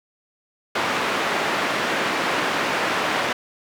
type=band-pass noise; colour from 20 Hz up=white; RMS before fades=-23 dBFS; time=0.75-3.33 s; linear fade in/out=5 ms; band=210 to 1900 Hz; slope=12 dB/octave; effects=none